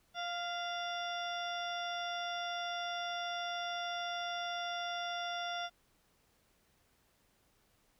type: harmonic tone with a mistuned harmonic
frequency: 698.5 Hz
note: F5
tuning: in tune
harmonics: 1 / 2 / 3 / 4 / 5 / 7 / 8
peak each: -39 / -42 / -50 / -49 / -43 / -57 / -51 dBFS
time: 0.14-5.7 s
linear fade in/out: 50 ms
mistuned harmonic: 3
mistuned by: -44 cents
effects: pink hiss -72 dBFS RMS until 7.99 s